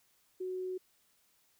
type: tone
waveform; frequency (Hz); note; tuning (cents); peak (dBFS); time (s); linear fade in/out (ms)
sine; 370; F#4; 0; -35; 0.4-0.78; 10
effects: white hiss -71 dBFS RMS until 1.59 s